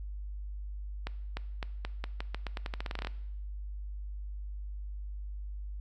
accelerating click train, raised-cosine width 0.3 ms, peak -20 dBFS, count 19, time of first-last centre 1.07-3.071 s, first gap 300 ms, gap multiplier 0.86, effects noise-tail reverb RT60 0.8 s tail -18 dB re dry + added 50 Hz sine -37 dBFS peak until 5.8 s

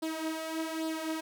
sawtooth tone with flanger, 320 Hz, D#4, 49 cents sharp, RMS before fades -35 dBFS, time 0.02-1.21 s, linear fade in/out 10 ms, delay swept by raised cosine 0.22 to 4.62 ms, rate 1.2 Hz, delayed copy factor +0.65, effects none

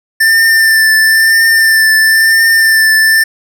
square tone with vibrato, 1783 Hz, A6, 22 cents sharp, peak -6 dBFS, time 0.2-3.24 s, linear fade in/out 10 ms, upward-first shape triangle, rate 1 Hz, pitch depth 26 cents each way, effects none

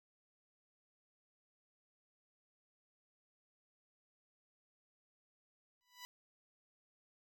10% pulse tone with exponential growth, 987.8 Hz, B5, in tune, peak -37 dBFS, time 5.81-6.05 s, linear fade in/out 0 ms, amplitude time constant 51 ms, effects none

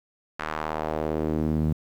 sawtooth tone with band-pass filter sweep, 77.78 Hz, D#2, in tune, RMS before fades -27 dBFS, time 0.39-1.73 s, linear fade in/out 5 ms, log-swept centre 1500 to 170 Hz, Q 1.5, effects 9-bit

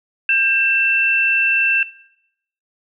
sine tone pair together, 1593 / 2679 Hz, G6 / E7, +27 / +27 cents, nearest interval major sixth, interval 900 cents, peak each -20 / -13 dBFS, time 0.29-1.83 s, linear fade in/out 2 ms, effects noise-tail reverb RT60 0.8 s tail -21 dB re dry

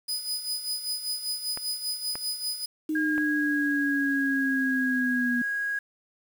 sawtooth tone with tremolo, 4981 Hz, D#8, 1 cent sharp, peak -24 dBFS, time 0.08-2.66 s, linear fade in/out 10 ms, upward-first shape sine, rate 5.1 Hz, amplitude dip 65%
clicks, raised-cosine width 0.5 ms, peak -21 dBFS, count 3, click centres 1.574 / 2.155 / 3.18 s
sine linear sweep, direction down, 311.1 to 242.6 Hz, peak -25 dBFS, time 2.89-5.42 s, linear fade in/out 5 ms
sine tone with pitch glide, 1625 to 1647.7 Hz, G#6 to G#6, -38 to -14 cents, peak -26 dBFS, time 2.95-5.79 s, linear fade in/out 5 ms, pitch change +24 cents, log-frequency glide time 3.15-3.21 s
effects 8-bit

